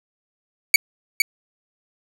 sawtooth tone with echo, 2265 Hz, C#7, 37 cents sharp, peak -5 dBFS, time 0.74-0.76 s, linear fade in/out 2 ms, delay 460 ms, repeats 1, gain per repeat -5 dB, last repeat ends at 1.22 s, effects none

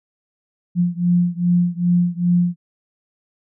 sine beating tone pair, 174.61 / 177.11 Hz, F3 / F3, 0 / +25 cents, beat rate 2.5 Hz, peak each -17 / -18 dBFS, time 0.75-2.56 s, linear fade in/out 50 ms, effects none

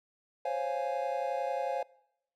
triangle chord, Db major seventh, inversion third, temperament equal, 523.3 / 554.4 / 698.5 / 830.6 Hz, C5 / Db5 / F5 / Ab5, 0 / 0 / 0 / 0 cents, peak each -34 dBFS, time 0.45-1.83 s, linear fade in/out 5 ms, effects noise-tail reverb RT60 0.8 s tail -23 dB re dry

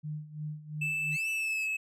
sine tone with tremolo, 151.8 Hz, D#3, 42 cents flat, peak -33 dBFS, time 0.03-1.17 s, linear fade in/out 20 ms, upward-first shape sine, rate 2.9 Hz, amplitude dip 80%
triangle tone with pitch glide, 2637 to 2590 Hz, E7 to E7, 0 to -31 cents, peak -28 dBFS, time 0.81-1.77 s, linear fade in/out 10 ms, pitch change -31 cents, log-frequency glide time 1.33-1.65 s
15% pulse linear two-way sweep, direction up then down, 1864.7 to 2961 to 2359 Hz, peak -37 dBFS, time 1.11-1.68 s, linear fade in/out 50 ms, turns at 1.29 s
effects none

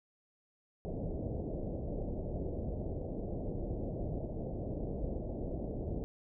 pink low-pass noise, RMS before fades -38 dBFS, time 0.85-6.04 s, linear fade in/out 0 ms, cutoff 660 Hz, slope 48 dB/octave, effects none

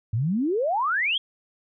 sine exponential sweep, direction up, 101.9 to 3365 Hz, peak -21 dBFS, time 0.13-1.18 s, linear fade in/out 5 ms, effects none

